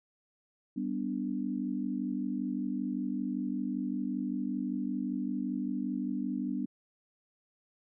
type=chord; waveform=sine; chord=G major; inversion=none; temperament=equal with one note detuned; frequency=196 / 248.5 / 293.7 Hz; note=G3 / B3 / D4; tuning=0 / +11 / 0 cents; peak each=-36 / -34 / -36 dBFS; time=0.76-6.66 s; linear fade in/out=10 ms; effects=none